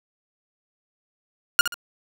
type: tone with echo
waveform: sawtooth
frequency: 1426 Hz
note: F6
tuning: 36 cents sharp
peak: -8 dBFS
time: 1.59-1.61 s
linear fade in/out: 0 ms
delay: 66 ms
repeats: 2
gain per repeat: -10 dB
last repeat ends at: 1.742 s
effects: none